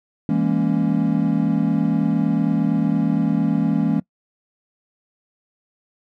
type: chord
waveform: triangle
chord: A# half-diminished seventh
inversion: second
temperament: equal with one note detuned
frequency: 164.81 / 204.3 / 233.1 / 277.2 Hz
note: E3 / G#3 / A#3 / C#4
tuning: 0 / -28 / 0 / 0 cents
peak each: -20 dBFS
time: 0.29-4 s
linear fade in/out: 2 ms
effects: noise-tail reverb RT60 0.1 s tail -21 dB re dry